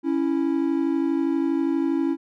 triangle tone pair together, 277.2 / 329.6 Hz, C#4 / E4, 0 / 0 cents, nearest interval minor third, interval 300 cents, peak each -21 dBFS, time 0.03-2.17 s, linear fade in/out 50 ms, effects none

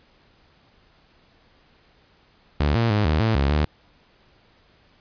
sawtooth tone with pitch steps, 73.2 / 115.7 / 104.7 / 77.3 / 111.4 / 69.4 / 75.2 Hz, D2 / A#2 / G#2 / D#2 / A2 / C#2 / D2, -5 / -13 / +15 / -11 / +22 / +3 / +42 cents, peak -14 dBFS, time 2.6-3.65 s, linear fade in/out 5 ms, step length 150 ms, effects pink hiss -58 dBFS RMS until 5 s + resampled to 11025 Hz

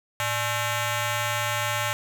10% pulse ring-modulated tone, 481.7 Hz, B4, 43 cents flat, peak -13 dBFS, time 0.2-1.93 s, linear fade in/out 0 ms, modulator 371 Hz, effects none

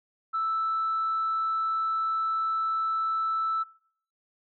sine tone, 1318.5 Hz, E6, in tune, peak -24 dBFS, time 0.33-3.64 s, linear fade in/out 20 ms, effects noise-tail reverb RT60 0.6 s tail -23 dB re dry + tanh soft clip ceiling -21 dBFS

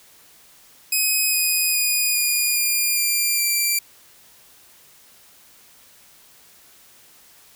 5% pulse tone with pitch steps, 2525 / 2496 / 2467 / 2439 / 2411 / 2383 / 2356 Hz, D#7 / D#7 / D#7 / D#7 / D7 / D7 / D7, +25 / +5 / -15 / -35 / +45 / +25 / +5 cents, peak -9 dBFS, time 0.92-3.79 s, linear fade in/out 5 ms, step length 410 ms, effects white hiss -51 dBFS RMS until 7.55 s

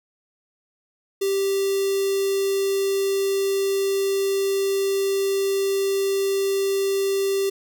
square tone with notch filter, 392 Hz, G4, in tune, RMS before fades -22 dBFS, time 1.21-7.5 s, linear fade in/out 10 ms, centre 1400 Hz, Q 0.56, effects none

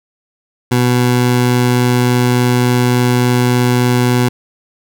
20% pulse tone, 123.47 Hz, B2, in tune, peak -5 dBFS, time 0.71-4.29 s, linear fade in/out 10 ms, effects none

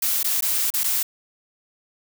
blue noise with dropouts, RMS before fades -22 dBFS, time 0.02-1.03 s, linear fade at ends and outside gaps 5 ms, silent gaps 0.231-0.243 / 0.408-0.423 / 0.704-0.738 / 0.835-0.841 s, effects none

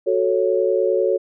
sine chord, F# minor, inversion none, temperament equal with one note detuned, 370 / 440 / 552.8 Hz, F#4 / A4 / C#5, 0 / 0 / -5 cents, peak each -20 dBFS, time 0.06-1.18 s, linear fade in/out 20 ms, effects none

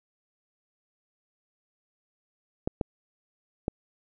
clicks, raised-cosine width 2 ms, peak -13 dBFS, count 3, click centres 2.675 / 2.812 / 3.681 s, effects none

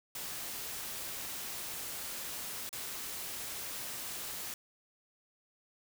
white noise with dropouts, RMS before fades -41 dBFS, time 0.15-4.54 s, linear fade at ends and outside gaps 2 ms, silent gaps 2.692-2.728 s, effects none

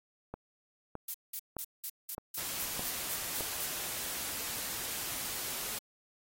click train, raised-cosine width 1 ms, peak -25 dBFS, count 6, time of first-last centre 0.34-3.407 s, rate 1.63 Hz
violet noise bursts, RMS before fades -36 dBFS, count 11, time 1.08-3.662 s, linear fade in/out 5 ms, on 62 ms, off 190 ms
white noise, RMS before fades -38 dBFS, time 2.37-5.79 s, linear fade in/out 10 ms
effects AAC 48 kbps

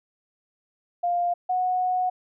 sine tone pair in turn, 701 / 733.7 Hz, F5 / F#5, +6 / -15 cents, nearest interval minor second, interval 79 cents, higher second, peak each -21 dBFS, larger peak neither, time 1.03-1.34 / 1.49-2.1 s, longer second, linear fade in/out 10 ms, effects none

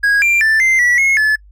triangle tone with pitch steps, 1647 / 2373 / 1768 / 2081 / 1947 / 2168 / 1727 Hz, G#6 / D7 / A6 / C7 / B6 / C#7 / A6, -15 / +17 / +8 / -10 / -25 / -39 / -33 cents, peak -8 dBFS, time 0.03-1.36 s, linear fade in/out 10 ms, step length 190 ms, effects noise-tail reverb RT60 0.1 s tail -26 dB re dry + added 50 Hz sine -40 dBFS peak until 1.51 s

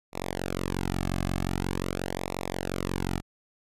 sawtooth tone with flanger, 45.62 Hz, F#1, 24 cents flat, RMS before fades -31 dBFS, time 0.12-3.22 s, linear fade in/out 50 ms, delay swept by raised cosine 0.64 to 2.14 ms, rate 0.45 Hz, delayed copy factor -1, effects resampled to 32000 Hz

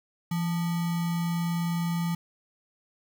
sine tone with sample-and-hold, 169.4 Hz, E3, 48 cents sharp, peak -25 dBFS, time 0.31-2.15 s, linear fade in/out 5 ms, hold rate 1050 Hz, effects none

